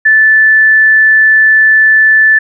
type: tone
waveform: sine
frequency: 1752 Hz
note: A6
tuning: 8 cents flat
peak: -3 dBFS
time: 0.05-2.39 s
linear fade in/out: 10 ms
effects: none